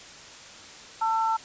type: tone pair together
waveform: sine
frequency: 893.7 / 1339 Hz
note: A5 / E6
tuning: +27 / +27 cents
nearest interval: perfect fifth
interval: 700 cents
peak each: -23 / -28 dBFS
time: 1.01-1.37 s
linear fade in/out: 10 ms
effects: white hiss -45 dBFS RMS until 1.44 s + resampled to 16000 Hz